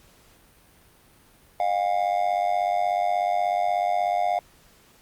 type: tone with amplitude modulation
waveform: triangle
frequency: 710 Hz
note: F5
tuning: 28 cents sharp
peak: -15 dBFS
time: 1.6-4.39 s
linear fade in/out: 2 ms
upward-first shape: sine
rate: 96.5 Hz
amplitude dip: 90%
effects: pink hiss -56 dBFS RMS until 5.01 s + Opus 48 kbps